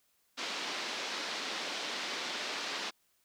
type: band-pass noise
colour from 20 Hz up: white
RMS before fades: -38 dBFS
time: 0.37-2.91 s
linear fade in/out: 20 ms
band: 230 to 4900 Hz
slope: 24 dB/octave
effects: white hiss -73 dBFS RMS until 3.24 s